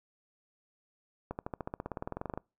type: accelerating click train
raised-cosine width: 1 ms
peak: -22 dBFS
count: 20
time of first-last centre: 1.31-2.376 s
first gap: 79 ms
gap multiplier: 0.96
effects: noise-tail reverb RT60 0.3 s tail -26 dB re dry